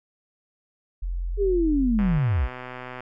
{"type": "tone", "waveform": "sine", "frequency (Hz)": 43.65, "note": "F1", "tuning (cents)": 0, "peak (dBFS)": -25, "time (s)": [1.02, 2.19], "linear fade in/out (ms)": 10}
{"type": "linear sweep", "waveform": "sine", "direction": "down", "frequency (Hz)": [415.3, 46.25], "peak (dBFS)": -19, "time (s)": [1.37, 2.49], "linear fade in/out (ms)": 50}
{"type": "click train", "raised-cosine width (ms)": 0.5, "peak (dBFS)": -21, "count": 129, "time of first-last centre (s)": [1.99, 3.006], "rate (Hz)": 126}
{"effects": []}